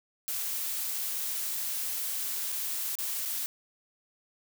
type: noise with dropouts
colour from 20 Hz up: blue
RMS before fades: -33 dBFS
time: 0.28-3.46 s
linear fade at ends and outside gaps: 0 ms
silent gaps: 2.519-2.523 / 2.954-2.987 / 3.252-3.257 s
effects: none